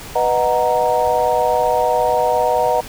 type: chord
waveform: sine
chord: B major seventh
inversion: none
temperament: equal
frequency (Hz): 493.9 / 622.3 / 740 / 932.3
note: B4 / D#5 / F#5 / A#5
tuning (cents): 0 / 0 / 0 / 0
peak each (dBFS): -19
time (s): 0.15-2.81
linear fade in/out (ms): 10
effects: pink hiss -34 dBFS RMS until 2.88 s